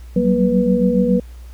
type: tone cluster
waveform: sine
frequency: 185.5 / 192.7 / 236.8 / 490.6 Hz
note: F#3 / G3 / A#3 / B4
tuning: +5 / -29 / +27 / -12 cents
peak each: -18 dBFS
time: 0.16-1.2 s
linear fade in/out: 5 ms
effects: added 60 Hz sine -33 dBFS peak until 1.53 s + pink hiss -51 dBFS RMS until 1.53 s